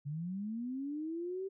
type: linear sweep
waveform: sine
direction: up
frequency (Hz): 138.59 to 392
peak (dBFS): -36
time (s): 0.05-1.49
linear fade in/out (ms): 20
effects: none